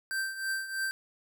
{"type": "tone with tremolo", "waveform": "square", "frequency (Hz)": 1564, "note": "G6", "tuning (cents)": -4, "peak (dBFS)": -29, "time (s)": [0.11, 0.91], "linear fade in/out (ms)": 0, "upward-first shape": "triangle", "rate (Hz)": 3.1, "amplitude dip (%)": 75, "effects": []}